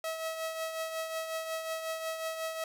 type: tone with tremolo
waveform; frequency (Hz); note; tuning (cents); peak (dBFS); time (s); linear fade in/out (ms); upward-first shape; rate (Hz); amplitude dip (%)
sawtooth; 645; E5; -38; -28; 0.04-2.64; 2; triangle; 5.5; 55
effects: none